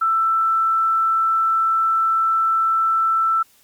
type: tone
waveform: sine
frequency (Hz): 1329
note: E6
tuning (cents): +14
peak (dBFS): -15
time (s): 0.01-3.43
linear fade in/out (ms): 10
effects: white hiss -55 dBFS RMS until 3.63 s + Opus 48 kbps